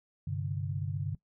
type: chord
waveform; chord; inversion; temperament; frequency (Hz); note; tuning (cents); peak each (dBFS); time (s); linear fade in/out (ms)
sine; G suspended fourth; none; equal; 98 / 130.81 / 146.83; G2 / C3 / D3; 0 / 0 / 0; -35 / -38 / -35; 0.27-1.15; 5
effects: noise-tail reverb RT60 0.1 s tail -19 dB re dry